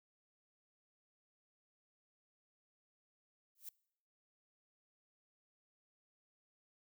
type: noise with exponential growth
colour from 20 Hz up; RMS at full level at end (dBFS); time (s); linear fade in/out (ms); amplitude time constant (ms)
violet; -43; 3.55-3.69; 5; 30
effects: noise-tail reverb RT60 0.7 s tail -24 dB re dry